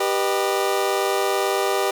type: chord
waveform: 25% pulse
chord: G augmented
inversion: none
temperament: just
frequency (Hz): 392 / 490 / 612.5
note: G4 / B4 / D#5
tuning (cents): 0 / -14 / -27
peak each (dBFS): -18 / -22 / -22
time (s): 0-1.91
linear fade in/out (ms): 5
effects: none